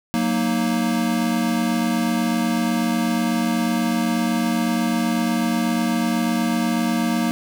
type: chord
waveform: square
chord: D# minor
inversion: first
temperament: equal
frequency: 185 / 233.1 / 311.1 Hz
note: F#3 / A#3 / D#4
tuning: 0 / 0 / 0 cents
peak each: -26 / -21 / -27 dBFS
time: 0.14-7.31 s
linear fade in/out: 0 ms
effects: none